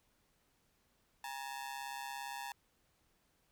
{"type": "ring-modulated tone", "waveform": "sawtooth", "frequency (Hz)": 880, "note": "A5", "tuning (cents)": 0, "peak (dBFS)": -35, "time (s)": [1.24, 2.52], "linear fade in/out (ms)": 2, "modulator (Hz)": 68.7, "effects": ["pink hiss -75 dBFS RMS until 3.51 s"]}